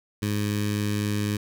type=tone with notch filter; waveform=15% pulse; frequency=103.83 Hz; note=G#2; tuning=in tune; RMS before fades=-26 dBFS; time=0.22-1.37 s; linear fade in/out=5 ms; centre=750 Hz; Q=0.54; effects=none